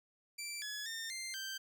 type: tone with pitch steps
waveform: 15% pulse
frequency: 2342 / 1694 / 1816 / 2093 / 1563 Hz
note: D7 / G#6 / A#6 / C7 / G6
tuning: -5 / +34 / -46 / 0 / -6 cents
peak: -34 dBFS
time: 0.38-1.58 s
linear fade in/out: 10 ms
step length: 240 ms
effects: none